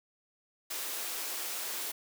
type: high-pass noise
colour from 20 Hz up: white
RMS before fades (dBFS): -37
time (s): 0.7-1.92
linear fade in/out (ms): 10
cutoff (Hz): 290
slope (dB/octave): 24
effects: none